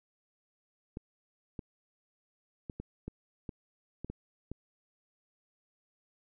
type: clicks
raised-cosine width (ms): 3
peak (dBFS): -26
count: 9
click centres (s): 0.971 / 1.592 / 2.698 / 2.8 / 3.08 / 3.492 / 4.046 / 4.1 / 4.516
effects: none